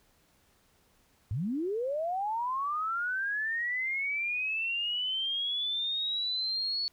sine linear sweep, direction up, 89.6 to 4435 Hz, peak -29 dBFS, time 1.31-6.88 s, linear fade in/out 0 ms, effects pink hiss -67 dBFS RMS until 6.92 s

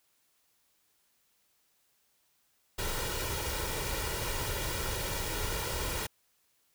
pink noise with comb filter, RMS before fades -34 dBFS, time 2.78-6.07 s, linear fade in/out 10 ms, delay 2.1 ms, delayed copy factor +0.6, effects white hiss -72 dBFS RMS until 6.74 s

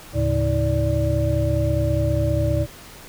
sine tone cluster, 75.4 / 110.2 / 140 / 319.9 / 583 Hz, D2 / A2 / C#3 / D#4 / D5, +46 / +3 / +18 / +48 / -13 cents, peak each -23 / -22 / -26 / -27 / -24 dBFS, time 0.13-2.67 s, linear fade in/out 50 ms, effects pink hiss -42 dBFS RMS until 3.08 s

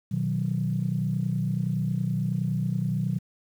sine chord, B major, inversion none, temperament equal, 123.47 / 155.56 / 185 Hz, B2 / D#3 / F#3, 0 / 0 / 0 cents, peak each -28 dBFS, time 0.11-3.19 s, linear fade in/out 10 ms, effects tanh soft clip ceiling -15 dBFS + 9-bit

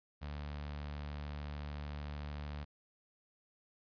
sawtooth tone with notch filter, 73.4 Hz, D2, in tune, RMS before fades -43 dBFS, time 0.21-2.65 s, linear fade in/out 20 ms, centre 360 Hz, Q 1.4, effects resampled to 11025 Hz + 13-bit

